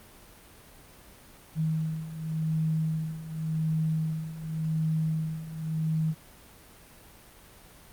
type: beating tone pair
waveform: sine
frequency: 157.9 / 158.79 Hz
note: D#3 / D#3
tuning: +26 / +36 cents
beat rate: 0.89 Hz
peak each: -32 / -28 dBFS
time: 1.55-6.15 s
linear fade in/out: 50 ms
effects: pink hiss -52 dBFS RMS until 7.92 s + Opus 32 kbps